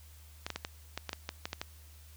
clicks, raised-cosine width 0.2 ms, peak -18 dBFS, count 11, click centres 0.465 / 0.503 / 0.56 / 0.649 / 0.976 / 1.093 / 1.131 / 1.291 / 1.455 / 1.531 / 1.615 s, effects added 76 Hz sine -52 dBFS peak until 2.16 s + white hiss -60 dBFS RMS until 2.16 s

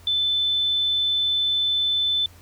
sine tone, 3520 Hz, A7, in tune, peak -19 dBFS, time 0.07-2.26 s, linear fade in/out 2 ms, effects added 87 Hz sine -47 dBFS peak until 2.41 s + pink hiss -52 dBFS RMS until 2.41 s

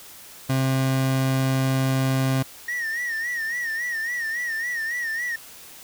30% pulse tone, 132.6 Hz, C3, 23 cents sharp, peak -17 dBFS, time 0.49-2.43 s, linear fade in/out 10 ms
triangle tone with vibrato, 1864.7 Hz, A#6, in tune, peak -23 dBFS, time 2.68-5.36 s, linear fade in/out 5 ms, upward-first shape sine, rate 3.6 Hz, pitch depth 88 cents each way
effects white hiss -44 dBFS RMS until 5.83 s

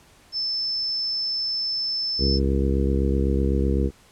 sine tone, 5274 Hz, E8, in tune, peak -23 dBFS, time 0.32-2.4 s, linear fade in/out 50 ms
harmonic tone, 67.9 Hz, C#2, 35 cents flat, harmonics 1 / 2 / 3 / 4 / 5 / 6 / 7, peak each -21 / -29 / -27 / -30 / -29 / -30 / -31 dBFS, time 2.18-3.91 s, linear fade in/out 50 ms
effects pink hiss -54 dBFS RMS until 4.11 s + low-pass 11000 Hz 12 dB/octave

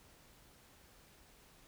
silence, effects pink hiss -63 dBFS RMS until 1.67 s

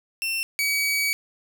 sawtooth tone pair in turn, 2700 / 2270 Hz, E7 / C#7, +41 / +41 cents, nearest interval minor third, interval 300 cents, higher first, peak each -21 / -18 dBFS, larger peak second, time 0.22-0.43 / 0.59-1.13 s, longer second, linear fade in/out 0 ms, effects none

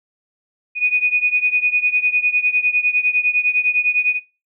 sine beating tone pair, 2473 / 2482.9 Hz, D#7 / D#7, -11 / -4 cents, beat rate 9.9 Hz, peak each -16 / -19 dBFS, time 0.75-4.2 s, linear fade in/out 50 ms, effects noise-tail reverb RT60 0.3 s tail -23 dB re dry

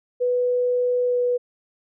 sine tone with pitch glide, 493.9 to 490.8 Hz, B4 to B4, 0 to -11 cents, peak -18 dBFS, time 0.2-1.38 s, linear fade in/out 20 ms, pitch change -11 cents, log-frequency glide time 1.05-1.18 s, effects none

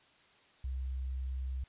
sine tone, 65 Hz, C2, 11 cents flat, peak -34 dBFS, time 0.64-1.64 s, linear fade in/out 5 ms, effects white hiss -64 dBFS RMS until 1.68 s + resampled to 8000 Hz

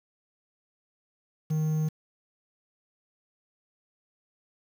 triangle tone with quantisation, 155.56 Hz, D#3, in tune, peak -22 dBFS, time 1.5-1.89 s, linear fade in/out 10 ms, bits 8, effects none

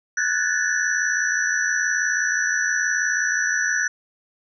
sine tone cluster, 1477 / 1651 / 1710 / 1796 / 5910 Hz, F#6 / G#6 / A6 / A6 / F#8, -3 / -11 / -50 / +35 / -3 cents, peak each -24 / -28 / -24 / -28 / -27 dBFS, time 0.17-3.88 s, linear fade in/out 5 ms, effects none

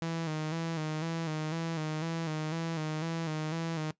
sawtooth tone with vibrato, 160 Hz, D#3, 49 cents sharp, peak -28 dBFS, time 0.02-3.91 s, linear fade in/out 0 ms, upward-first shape square, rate 2 Hz, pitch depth 54 cents each way, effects noise-tail reverb RT60 0.1 s tail -19 dB re dry + resampled to 16000 Hz

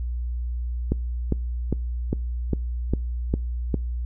click train, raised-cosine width 3 ms, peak -9 dBFS, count 8, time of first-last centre 0.92-3.743 s, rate 2.48 Hz, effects noise-tail reverb RT60 0.4 s tail -26 dB re dry + added 60 Hz sine -25 dBFS peak until 4.05 s

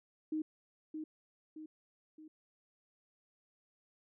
sine tone with echo, 311.1 Hz, D#4, in tune, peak -33 dBFS, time 0.32-0.42 s, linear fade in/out 5 ms, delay 620 ms, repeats 3, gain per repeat -6 dB, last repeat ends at 2.28 s, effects none

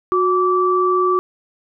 sine tone pair together, 365.4 / 1160.1 Hz, F#4 / D6, -22 / -22 cents, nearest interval octave + minor sixth, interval 2000 cents, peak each -16 dBFS, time 0.12-1.19 s, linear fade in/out 0 ms, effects none

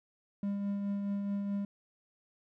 triangle tone with tremolo, 200.8 Hz, G3, 42 cents sharp, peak -28 dBFS, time 0.43-1.65 s, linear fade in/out 2 ms, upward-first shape triangle, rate 4.7 Hz, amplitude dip 35%, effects none

